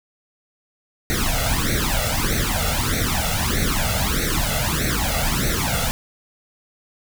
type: noise with flanger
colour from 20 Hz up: pink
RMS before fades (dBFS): -21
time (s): 1.1-5.91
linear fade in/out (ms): 0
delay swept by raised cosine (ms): 0.49 to 1.48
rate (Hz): 1.6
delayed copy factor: +1
effects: none